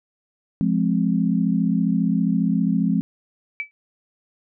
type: chord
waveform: sine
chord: F minor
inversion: none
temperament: just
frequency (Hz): 174.61 / 209.5 / 261.9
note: F3 / Ab3 / C4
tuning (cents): 0 / +15 / +2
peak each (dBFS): -21 / -21 / -23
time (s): 0.61-3.01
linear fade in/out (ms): 0
type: tone with exponential decay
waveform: sine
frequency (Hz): 2304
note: D7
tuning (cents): -34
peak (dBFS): -20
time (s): 3.6-3.71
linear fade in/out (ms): 0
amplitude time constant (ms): 22
effects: none